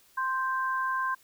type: tone pair together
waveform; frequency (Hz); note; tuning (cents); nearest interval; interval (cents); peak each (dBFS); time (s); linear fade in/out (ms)
sine; 1046.2 / 1568; C6 / G6; -1 / 0; perfect fifth; 701; -28 / -31; 0.17-1.15; 10
effects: white hiss -61 dBFS RMS until 1.23 s